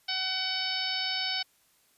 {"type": "harmonic tone", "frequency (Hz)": 753, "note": "F#5", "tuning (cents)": 30, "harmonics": [1, 2, 3, 4, 5, 6, 7], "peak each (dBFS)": [-40, -39, -37, -35, -36, -35, -35], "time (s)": [0.08, 1.43], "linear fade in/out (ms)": 10, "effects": ["white hiss -66 dBFS RMS until 1.97 s", "resampled to 32000 Hz"]}